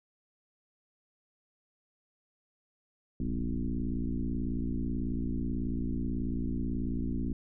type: tone with frequency modulation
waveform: sine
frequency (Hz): 129.3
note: C3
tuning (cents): -20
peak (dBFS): -29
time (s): 3.2-7.33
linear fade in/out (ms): 2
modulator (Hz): 58.3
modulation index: 2.9
effects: none